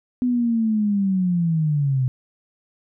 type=linear sweep; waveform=sine; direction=down; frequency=251.3 to 125.6 Hz; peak=-17 dBFS; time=0.22-2.08 s; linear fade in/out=0 ms; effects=none